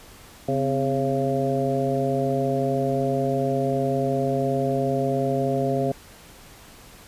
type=harmonic tone with a mistuned harmonic; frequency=136.7 Hz; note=C#3; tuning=24 cents flat; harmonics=1 / 2 / 3 / 4 / 5; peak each=-27 / -27 / -27 / -27 / -27 dBFS; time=0.48-5.92 s; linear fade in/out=5 ms; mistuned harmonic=2; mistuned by=-82 cents; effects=pink hiss -47 dBFS RMS until 7.07 s + resampled to 32000 Hz